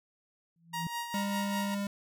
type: tone with exponential growth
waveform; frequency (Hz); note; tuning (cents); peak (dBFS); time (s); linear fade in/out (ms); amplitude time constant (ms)
sine; 167; E3; +23; -30; 0.56-0.87; 2; 66
type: tone with tremolo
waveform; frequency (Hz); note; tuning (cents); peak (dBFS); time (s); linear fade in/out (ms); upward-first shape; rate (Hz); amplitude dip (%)
sawtooth; 943; A#5; +20; -29; 0.73-1.75; 10; sine; 5; 55
type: tone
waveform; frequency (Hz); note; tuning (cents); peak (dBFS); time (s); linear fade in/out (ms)
square; 200.9; G3; +43; -32; 1.14-1.87; 2
effects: none